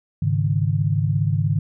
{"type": "chord", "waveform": "sine", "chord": "Ab suspended fourth", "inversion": "none", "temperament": "equal with one note detuned", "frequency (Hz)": [103.53, 138.59, 155.56], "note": ["Ab2", "Db3", "Eb3"], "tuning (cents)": [-5, 0, 0], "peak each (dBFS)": [-21, -22, -22], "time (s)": [0.22, 1.59], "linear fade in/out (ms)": 5, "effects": []}